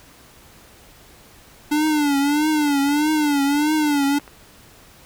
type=tone with vibrato; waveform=square; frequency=293.7 Hz; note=D4; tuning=in tune; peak=-17 dBFS; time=1.71-4.19 s; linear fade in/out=10 ms; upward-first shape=triangle; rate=1.6 Hz; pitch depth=110 cents each way
type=clicks; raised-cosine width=0.5 ms; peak=-25 dBFS; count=7; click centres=1.872 / 2.298 / 2.68 / 2.889 / 4.035 / 4.197 / 4.278 s
effects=pink hiss -48 dBFS RMS until 5.05 s